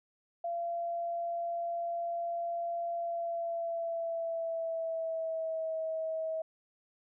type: tone with pitch glide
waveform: sine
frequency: 684 to 641.9 Hz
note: F5 to E5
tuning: -36 to -46 cents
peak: -32 dBFS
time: 0.44-6.42 s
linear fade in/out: 5 ms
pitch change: -110 cents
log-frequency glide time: 2.93-5.76 s
effects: none